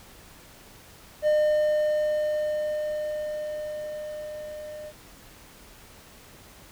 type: tone with level ramp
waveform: triangle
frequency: 606 Hz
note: D#5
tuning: 46 cents flat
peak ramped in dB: -16 to -35 dBFS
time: 1.22-4.93 s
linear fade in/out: 50 ms
effects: pink hiss -50 dBFS RMS until 6.71 s